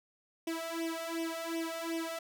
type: tone with flanger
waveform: sawtooth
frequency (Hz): 329.6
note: E4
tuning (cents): 0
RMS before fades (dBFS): -37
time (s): 0.47-2.19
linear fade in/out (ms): 5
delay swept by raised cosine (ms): 0.34 to 1.64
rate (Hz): 2.7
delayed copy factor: +0.95
effects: none